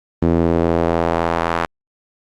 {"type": "tone with band-pass filter sweep", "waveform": "sawtooth", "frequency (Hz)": 83.7, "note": "E2", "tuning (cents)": 27, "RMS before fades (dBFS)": -17, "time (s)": [0.22, 1.66], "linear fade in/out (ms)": 5, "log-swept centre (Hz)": [300, 1200], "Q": 1.2, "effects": ["Opus 32 kbps"]}